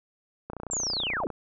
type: click train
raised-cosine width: 1 ms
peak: -22 dBFS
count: 25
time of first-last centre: 0.5-1.303 s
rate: 29.9 Hz
type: linear sweep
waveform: sine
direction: down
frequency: 7550 to 191.2 Hz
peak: -27 dBFS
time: 0.71-1.27 s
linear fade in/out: 2 ms
effects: none